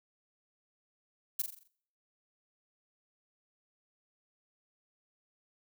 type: noise with echo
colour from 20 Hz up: violet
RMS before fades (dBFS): -31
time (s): 1.39-1.42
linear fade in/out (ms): 5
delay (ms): 43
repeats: 6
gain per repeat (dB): -6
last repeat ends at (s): 1.678
effects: noise-tail reverb RT60 0.6 s tail -23 dB re dry